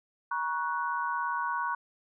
sine chord, F# major, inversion first, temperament equal with one note detuned, 951.4 / 1108.7 / 1480 Hz, A#5 / C#6 / F#6, +35 / 0 / 0 cents, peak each -32 / -33 / -34 dBFS, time 0.31-1.75 s, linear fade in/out 5 ms, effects none

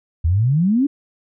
sine exponential sweep, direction up, 76.4 to 295.9 Hz, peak -13 dBFS, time 0.24-0.87 s, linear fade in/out 10 ms, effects none

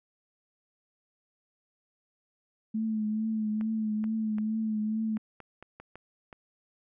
sine tone with vibrato, 217.3 Hz, A3, 21 cents flat, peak -27 dBFS, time 2.74-5.18 s, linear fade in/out 10 ms, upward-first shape triangle, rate 2.3 Hz, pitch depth 42 cents each way
clicks, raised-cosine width 0.5 ms, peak -30 dBFS, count 9, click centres 3.611 / 4.041 / 4.384 / 5.17 / 5.403 / 5.626 / 5.8 / 5.956 / 6.328 s
effects none

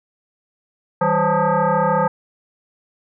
sine tone with frequency modulation, 193.4 Hz, G3, 23 cents flat, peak -14 dBFS, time 1.01-2.08 s, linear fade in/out 5 ms, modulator 353 Hz, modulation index 3.1, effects none

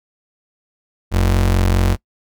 square ring-modulated tone, 68.1 Hz, C#2, 30 cents flat, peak -10 dBFS, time 1.11-1.97 s, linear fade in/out 50 ms, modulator 22.4 Hz, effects noise-tail reverb RT60 0.1 s tail -24 dB re dry

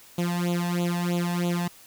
sawtooth tone with flanger, 174.61 Hz, F3, in tune, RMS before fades -26 dBFS, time 0.18-1.68 s, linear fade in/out 5 ms, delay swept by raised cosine 0.28 to 1.16 ms, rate 3.1 Hz, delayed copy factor +1, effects white hiss -51 dBFS RMS until 1.86 s

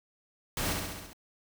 pink noise with echo, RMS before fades -32 dBFS, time 0.57-0.73 s, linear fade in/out 2 ms, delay 67 ms, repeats 6, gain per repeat -3 dB, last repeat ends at 1.132 s, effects none

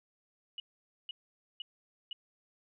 sine tone bursts, 2925 Hz, F#7, 21 cents flat, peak -38 dBFS, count 4, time 0.58-2.13 s, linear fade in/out 2 ms, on 20 ms, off 490 ms, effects none

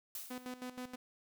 blue noise with exponential decay, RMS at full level -41 dBFS, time 0.15-0.61 s, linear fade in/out 2 ms, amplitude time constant 100 ms
sawtooth tone with tremolo, 251.1 Hz, B3, 29 cents sharp, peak -37 dBFS, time 0.3-0.96 s, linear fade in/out 10 ms, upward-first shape square, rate 6.3 Hz, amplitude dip 75%
effects none

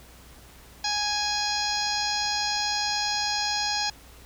harmonic tone with a mistuned harmonic, 830.6 Hz, G#5, in tune, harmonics 1 / 2 / 3 / 4 / 5 / 6 / 7 / 8, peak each -30 / -34 / -36 / -36 / -32 / -30 / -36 / -35 dBFS, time 0.84-3.9 s, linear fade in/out 5 ms, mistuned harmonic 7, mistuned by -71 cents, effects added 60 Hz sine -51 dBFS peak until 4.25 s + pink hiss -51 dBFS RMS until 4.25 s

